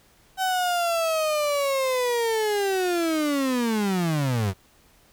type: linear sweep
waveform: 35% pulse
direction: down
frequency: 764 to 90.2 Hz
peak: -20 dBFS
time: 0.37-4.54 s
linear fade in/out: 50 ms
effects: pink hiss -58 dBFS RMS until 5.12 s